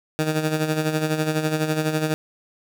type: tone with tremolo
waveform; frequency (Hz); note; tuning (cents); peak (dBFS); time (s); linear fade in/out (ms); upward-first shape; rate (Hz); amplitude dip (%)
15% pulse; 155.56; D#3; 0; -12; 0.19-2.14; 0; sine; 12; 60
effects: none